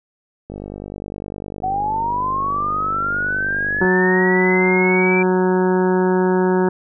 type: click train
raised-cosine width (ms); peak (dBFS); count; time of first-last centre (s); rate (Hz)
2; -17; 168; 0.5-3.847; 49.9
type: linear sweep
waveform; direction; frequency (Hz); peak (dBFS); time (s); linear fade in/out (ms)
sine; up; 740 to 2349; -18; 1.63-5.23; 10
type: harmonic tone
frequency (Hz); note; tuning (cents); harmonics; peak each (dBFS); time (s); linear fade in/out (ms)
184.4; F#3; -6; 1 / 2 / 3 / 4 / 5 / 6 / 7 / 8 / 9; -18 / -16 / -29 / -29 / -24 / -37 / -35 / -33 / -32; 3.81-6.69; 5
effects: none